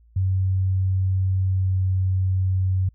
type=tone with pitch glide; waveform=sine; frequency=94.4 to 93.8 Hz; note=F#2 to F#2; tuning=+35 to +24 cents; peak=-18 dBFS; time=0.16-2.89 s; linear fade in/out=5 ms; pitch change=-11 cents; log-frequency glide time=1.47-1.78 s; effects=added 57 Hz sine -51 dBFS peak until 2.94 s